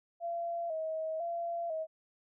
sine tone with vibrato, 659 Hz, E5, 1 cent flat, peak -33 dBFS, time 0.2-1.87 s, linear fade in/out 50 ms, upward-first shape square, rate 1 Hz, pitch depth 60 cents each way, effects none

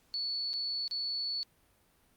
sine tone with dropouts, 4435 Hz, C#8, in tune, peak -32 dBFS, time 0.14-1.43 s, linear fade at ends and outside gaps 0 ms, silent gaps 0.532-0.538 / 0.879-0.911 s, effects pink hiss -68 dBFS RMS until 2.16 s + Opus 48 kbps

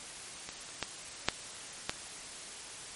clicks, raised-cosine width 0.2 ms, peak -22 / -30 / -14 / -7 / -12 dBFS, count 5, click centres 0.49 / 0.69 / 0.827 / 1.286 / 1.895 s, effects white hiss -45 dBFS RMS until 2.95 s + MP3 48 kbps

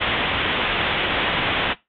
white low-pass noise, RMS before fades -22 dBFS, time 0-1.74 s, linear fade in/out 20 ms, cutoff 3500 Hz, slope 96 dB/octave, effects noise-tail reverb RT60 0.2 s tail -19 dB re dry + AAC 48 kbps

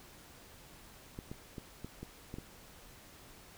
clicks, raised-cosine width 3 ms, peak -29 dBFS, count 7, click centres 1.189 / 1.315 / 1.582 / 1.846 / 2.03 / 2.341 / 2.385 s, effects pink hiss -56 dBFS RMS until 3.57 s

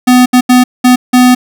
square tone bursts at uneven times, 250 Hz, B3, 21 cents sharp, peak -3 dBFS, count 5, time 0.07-0.26 / 0.33-0.41 / 0.49-0.64 / 0.84-0.96 / 1.13-1.35 s, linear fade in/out 10 ms, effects none

